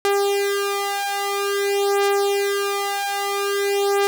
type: beating tone pair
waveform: sawtooth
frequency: 400.4 / 400.9 Hz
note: G4 / G4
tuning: +37 / +39 cents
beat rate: 0.5 Hz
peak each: -18 dBFS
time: 0.05-4.07 s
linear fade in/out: 0 ms
effects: none